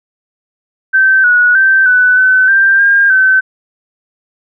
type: tone with pitch steps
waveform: sine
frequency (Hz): 1548 / 1462 / 1555 / 1495 / 1517 / 1579 / 1609 / 1532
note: G6 / F#6 / G6 / F#6 / F#6 / G6 / G6 / G6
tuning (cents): -22 / -21 / -14 / +17 / +43 / +12 / +45 / -40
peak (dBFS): -5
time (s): 0.93-3.41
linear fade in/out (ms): 20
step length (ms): 310
effects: none

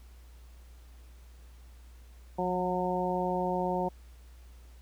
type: harmonic tone with a mistuned harmonic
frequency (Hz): 181.6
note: F#3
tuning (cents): -32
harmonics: 1 / 2 / 3 / 4 / 5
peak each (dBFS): -34 / -34 / -34 / -34 / -34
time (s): 2.38-3.89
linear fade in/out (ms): 10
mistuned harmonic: 1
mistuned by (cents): -23
effects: added 60 Hz sine -49 dBFS peak until 4.81 s + pink hiss -63 dBFS RMS until 4.81 s

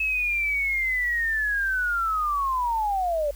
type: linear sweep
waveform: sine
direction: down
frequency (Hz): 2600 to 562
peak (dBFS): -22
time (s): 0-3.31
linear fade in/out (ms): 5
effects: added 50 Hz sine -38 dBFS peak until 3.35 s + white hiss -51 dBFS RMS until 3.35 s

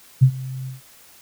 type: tone with ADSR envelope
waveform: sine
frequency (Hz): 130.81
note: C3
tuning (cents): 0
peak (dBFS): -6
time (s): 0.21-0.81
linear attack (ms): 20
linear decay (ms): 76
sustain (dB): -21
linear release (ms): 140
effects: white hiss -49 dBFS RMS until 1.21 s

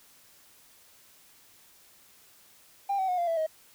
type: tone with pitch steps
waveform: triangle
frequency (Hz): 796 / 760.1 / 725.7 / 693 / 661.7 / 631.8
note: G5 / F#5 / F#5 / F5 / E5 / D#5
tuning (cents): +26 / +46 / -34 / -14 / +6 / +26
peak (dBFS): -22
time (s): 2.89-3.466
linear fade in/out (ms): 10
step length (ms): 96
effects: tanh soft clip ceiling -22 dBFS + white hiss -58 dBFS RMS until 3.74 s

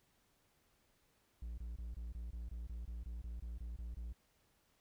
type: tone bursts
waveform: triangle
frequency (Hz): 58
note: A#1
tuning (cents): -8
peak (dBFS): -40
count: 15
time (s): 1.42-4.128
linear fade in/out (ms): 5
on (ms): 160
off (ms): 22
effects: pink hiss -75 dBFS RMS until 4.8 s

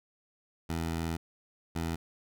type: tone pair in turn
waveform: 15% pulse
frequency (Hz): 82.41 / 82.78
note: E2 / E2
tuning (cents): 0 / +8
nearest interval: unison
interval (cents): 8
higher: second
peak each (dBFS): -25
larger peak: neither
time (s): 0.69-1.17 / 1.75-1.96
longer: first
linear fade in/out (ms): 10
effects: none

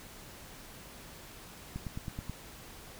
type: click train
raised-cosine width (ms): 5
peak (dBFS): -25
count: 6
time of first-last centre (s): 1.76-2.296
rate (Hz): 9.32
effects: pink hiss -50 dBFS RMS until 2.99 s

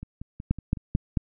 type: two click trains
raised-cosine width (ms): 5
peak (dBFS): -10 / -24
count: 4 / 6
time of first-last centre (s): 0.51-1.172 / 0.03-0.958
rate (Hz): 4.53 / 5.39
effects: none

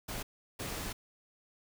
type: noise bursts at uneven times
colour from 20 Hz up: pink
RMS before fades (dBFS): -39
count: 2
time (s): 0.08-0.23 / 0.59-0.93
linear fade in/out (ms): 10
effects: none

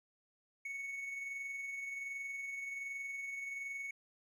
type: tone with amplitude modulation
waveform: triangle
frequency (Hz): 2217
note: C#7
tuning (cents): 0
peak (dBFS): -37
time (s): 0.65-3.91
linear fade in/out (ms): 5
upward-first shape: sine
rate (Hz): 21.3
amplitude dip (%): 35
effects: none

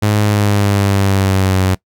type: tone with pitch glide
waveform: sawtooth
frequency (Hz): 104.8 to 93.91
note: G#2 to F#2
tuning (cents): +16 to +26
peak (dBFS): -7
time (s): 0.02-1.75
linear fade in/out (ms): 10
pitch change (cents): -190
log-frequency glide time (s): 0.2-1.62
effects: noise-tail reverb RT60 0.1 s tail -21 dB re dry

